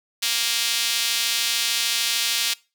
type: tone with high-pass filter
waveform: sawtooth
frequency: 233.1 Hz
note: A#3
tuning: in tune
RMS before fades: -23 dBFS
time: 0.22-2.54 s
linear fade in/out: 10 ms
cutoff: 3500 Hz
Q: 1.4
effects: noise-tail reverb RT60 0.3 s tail -22 dB re dry